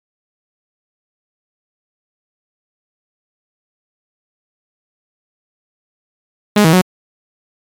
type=tone with pitch steps; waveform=sawtooth; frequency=208.2 / 160.5 / 183.7 Hz; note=G#3 / E3 / F#3; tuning=+5 / -46 / -12 cents; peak=-3 dBFS; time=6.56-6.815 s; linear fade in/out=5 ms; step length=85 ms; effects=MP3 96 kbps